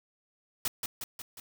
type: noise with echo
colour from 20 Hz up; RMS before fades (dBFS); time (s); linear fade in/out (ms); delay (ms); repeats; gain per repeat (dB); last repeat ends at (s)
white; -30; 0.65-0.68; 2; 180; 4; -4; 1.4
effects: none